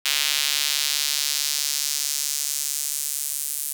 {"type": "tone with high-pass filter sweep", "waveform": "square", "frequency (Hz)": 72.3, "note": "D2", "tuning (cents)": -27, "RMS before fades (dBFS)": -25, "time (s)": [0.05, 3.73], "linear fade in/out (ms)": 5, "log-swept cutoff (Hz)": [3100, 9600], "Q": 1.3, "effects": []}